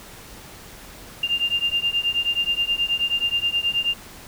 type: beating tone pair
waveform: sine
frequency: 2794 / 2803.4 Hz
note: F7 / F7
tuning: 0 / +6 cents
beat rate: 9.4 Hz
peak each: -23 dBFS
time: 1.23-3.94 s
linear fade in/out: 5 ms
effects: pink hiss -42 dBFS RMS until 4.27 s